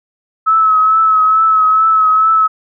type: tone with vibrato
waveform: sine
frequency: 1293 Hz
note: E6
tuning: 34 cents flat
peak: -7 dBFS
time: 0.46-2.48 s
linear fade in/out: 20 ms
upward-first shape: triangle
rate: 2.3 Hz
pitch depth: 34 cents each way
effects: none